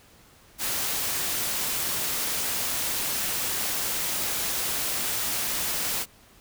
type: noise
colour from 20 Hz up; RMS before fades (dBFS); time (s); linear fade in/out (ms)
white; -28; 0.58-6.06; 50
effects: pink hiss -55 dBFS RMS until 6.4 s